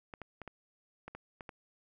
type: clicks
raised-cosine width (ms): 0.5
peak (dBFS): -29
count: 8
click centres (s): 0.138 / 0.217 / 0.417 / 0.477 / 1.08 / 1.15 / 1.408 / 1.492
effects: none

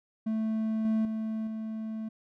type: tone with level steps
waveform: triangle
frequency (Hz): 220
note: A3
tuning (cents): 0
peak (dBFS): -25 / -22 / -28 / -31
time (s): 0.26-2.09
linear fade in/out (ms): 10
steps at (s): 0.85 / 1.05 / 1.47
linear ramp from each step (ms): 2
effects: none

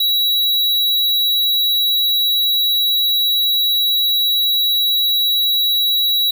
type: tone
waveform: square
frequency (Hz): 3897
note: B7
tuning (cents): -24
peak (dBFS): -14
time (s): 0-6.31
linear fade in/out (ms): 5
effects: none

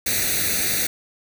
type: noise with comb filter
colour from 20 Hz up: white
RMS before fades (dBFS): -22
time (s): 0.06-0.87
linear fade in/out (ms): 5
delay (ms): 0.48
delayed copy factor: +0.85
effects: none

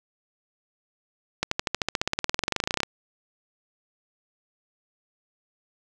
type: accelerating click train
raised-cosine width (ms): 0.2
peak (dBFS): -6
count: 28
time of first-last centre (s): 1.43-2.833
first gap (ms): 84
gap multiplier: 0.96
effects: none

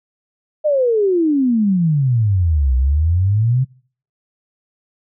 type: exponential two-way sweep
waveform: sine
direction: down then up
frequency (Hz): 622.3 to 62 to 134.9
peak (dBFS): -12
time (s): 0.64-3.65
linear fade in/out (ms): 20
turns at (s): 2.75
effects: noise-tail reverb RT60 0.5 s tail -25 dB re dry

